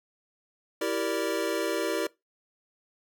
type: chord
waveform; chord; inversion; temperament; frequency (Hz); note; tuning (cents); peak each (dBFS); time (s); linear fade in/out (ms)
square; E half-diminished seventh; none; equal with one note detuned; 329.6 / 388.2 / 466.2 / 587.3; E4 / G4 / Bb4 / D5; 0 / -17 / 0 / 0; -33; 0.81-2.07; 5
effects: noise-tail reverb RT60 0.2 s tail -21 dB re dry